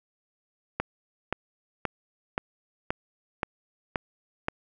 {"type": "click train", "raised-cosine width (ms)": 0.5, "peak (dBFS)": -11, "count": 8, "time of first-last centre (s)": [0.8, 4.484], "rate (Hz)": 1.9, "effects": []}